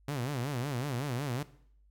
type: tone with vibrato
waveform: sawtooth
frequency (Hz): 132.5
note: C3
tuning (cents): +22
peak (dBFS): -28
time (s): 0.08-1.43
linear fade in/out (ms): 5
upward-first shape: sine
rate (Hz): 5.4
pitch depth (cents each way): 200
effects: noise-tail reverb RT60 0.6 s tail -17 dB re dry + added 50 Hz sine -60 dBFS peak until 1.9 s